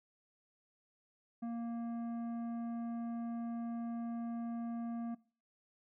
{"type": "tone with tanh clipping", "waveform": "triangle", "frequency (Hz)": 233.1, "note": "A#3", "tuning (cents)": 0, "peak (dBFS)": -39, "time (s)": [1.42, 5.15], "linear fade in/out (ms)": 10, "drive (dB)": 14, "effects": ["noise-tail reverb RT60 0.4 s tail -21 dB re dry"]}